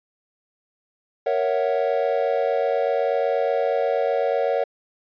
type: chord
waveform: triangle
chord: F# dominant seventh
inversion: first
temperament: equal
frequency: 466.2 / 554.4 / 659.3 / 740 Hz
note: A#4 / C#5 / E5 / F#5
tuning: 0 / 0 / 0 / 0 cents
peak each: -22 / -21 / -25 / -25 dBFS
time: 1.26-4.64 s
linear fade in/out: 5 ms
effects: resampled to 11025 Hz